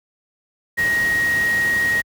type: tone in noise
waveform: sine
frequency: 1883 Hz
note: A#6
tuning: 17 cents sharp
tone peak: -16 dBFS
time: 0.77-2.02 s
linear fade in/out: 20 ms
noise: pink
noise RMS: -30 dBFS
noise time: 0.77-2.02 s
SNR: +11 dB
effects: high-pass 60 Hz 12 dB/octave